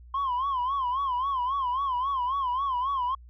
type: tone with vibrato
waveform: sine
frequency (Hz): 1046.5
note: C6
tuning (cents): 0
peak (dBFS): -23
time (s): 0.14-3.15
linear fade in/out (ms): 5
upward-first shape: sine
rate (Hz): 3.7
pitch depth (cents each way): 130
effects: tanh soft clip ceiling -23 dBFS + added 60 Hz sine -46 dBFS peak until 3.29 s